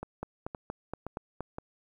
two click trains, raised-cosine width 1 ms, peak -21 / -23 dBFS, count 6 / 4, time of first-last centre 0.23-1.406 / 0.03-1.584 s, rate 4.25 / 1.93 Hz, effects 10-bit

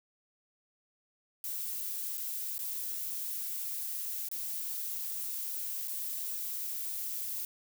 violet noise with dropouts, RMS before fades -37 dBFS, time 1.44-7.45 s, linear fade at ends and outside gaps 1 ms, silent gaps 2.173-2.178 / 2.581-2.591 / 4.287-4.314 / 5.875-5.88 s, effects none

